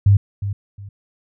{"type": "tone with echo", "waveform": "sine", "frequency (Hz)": 100, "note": "G2", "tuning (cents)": 35, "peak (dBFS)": -8, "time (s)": [0.06, 0.17], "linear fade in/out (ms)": 5, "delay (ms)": 360, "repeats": 2, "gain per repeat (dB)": -12, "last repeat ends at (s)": 0.89, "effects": []}